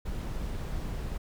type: noise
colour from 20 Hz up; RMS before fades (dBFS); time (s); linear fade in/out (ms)
brown; -34; 0.05-1.18; 10
effects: none